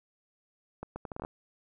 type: accelerating click train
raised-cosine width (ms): 1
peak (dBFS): -24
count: 9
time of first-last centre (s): 0.83-1.249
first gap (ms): 130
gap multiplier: 0.71
effects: none